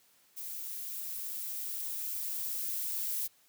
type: noise with level ramp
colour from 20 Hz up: violet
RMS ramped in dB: -41 to -34 dBFS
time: 0.36-3.28 s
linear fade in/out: 20 ms
effects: white hiss -66 dBFS RMS until 3.48 s + high-pass 100 Hz 12 dB/octave